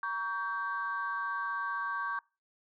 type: chord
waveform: sine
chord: G diminished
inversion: first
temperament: just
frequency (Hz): 940.8 / 1128.9 / 1568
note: Bb5 / Db6 / G6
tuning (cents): +16 / +31 / 0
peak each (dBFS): -40 / -34 / -35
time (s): 0.03-2.19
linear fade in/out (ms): 2
effects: noise-tail reverb RT60 0.3 s tail -23 dB re dry + tanh soft clip ceiling -23 dBFS